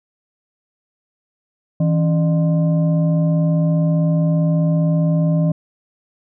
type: tone with frequency modulation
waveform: sine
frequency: 162.9 Hz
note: E3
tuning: 20 cents flat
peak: -13 dBFS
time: 1.8-5.52 s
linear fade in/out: 5 ms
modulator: 441 Hz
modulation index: 0.52
effects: none